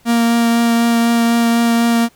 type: tone with vibrato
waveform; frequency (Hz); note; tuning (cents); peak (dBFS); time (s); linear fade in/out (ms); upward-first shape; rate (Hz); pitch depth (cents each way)
45% pulse; 233.1; A#3; 0; -11; 0.05-2.09; 50; triangle; 4; 11
effects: pink hiss -52 dBFS RMS until 2.15 s

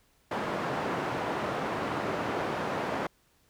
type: band-pass noise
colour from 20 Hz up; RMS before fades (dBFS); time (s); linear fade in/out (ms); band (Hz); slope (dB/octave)
white; -32; 0.31-3.07; 5; 130 to 1000; 12
effects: pink hiss -67 dBFS RMS until 3.49 s

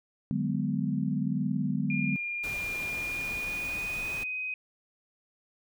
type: chord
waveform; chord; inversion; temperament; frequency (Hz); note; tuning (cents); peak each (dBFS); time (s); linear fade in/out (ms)
sine; G# half-diminished seventh; second; just; 149.51 / 186.89 / 207.7 / 249.2; D3 / F#3 / G#3 / B3; +31 / +18 / 0 / +16; -32; 0.31-2.16; 0
type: tone with pitch glide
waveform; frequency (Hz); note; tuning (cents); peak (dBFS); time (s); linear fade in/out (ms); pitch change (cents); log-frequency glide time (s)
sine; 2409 to 2513; D7 to D#7; +43 to +17; -31; 1.9-4.54; 2; +74; 2.84-4.38
type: noise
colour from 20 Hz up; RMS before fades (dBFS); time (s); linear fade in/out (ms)
pink; -42; 2.43-4.24; 10
effects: none

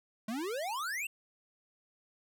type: exponential sweep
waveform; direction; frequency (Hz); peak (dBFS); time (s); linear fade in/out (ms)
square; up; 207.7 to 2805; -35; 0.28-1.07; 5
effects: none

